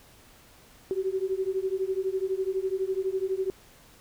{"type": "beating tone pair", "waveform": "sine", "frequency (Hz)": [374.7, 386.7], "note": ["F#4", "G4"], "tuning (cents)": [22, -24], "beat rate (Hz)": 12, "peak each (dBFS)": [-29, -29], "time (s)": [0.91, 3.5], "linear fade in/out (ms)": 0, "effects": ["pink hiss -55 dBFS RMS until 4 s"]}